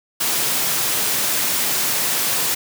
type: high-pass noise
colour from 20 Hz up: white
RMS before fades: -20 dBFS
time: 0.2-2.55 s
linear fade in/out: 10 ms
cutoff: 100 Hz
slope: 96 dB/octave
effects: none